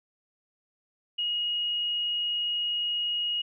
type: tone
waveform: sine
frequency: 2883 Hz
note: F#7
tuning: 46 cents flat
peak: -26 dBFS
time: 1.18-3.42 s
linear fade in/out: 10 ms
effects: none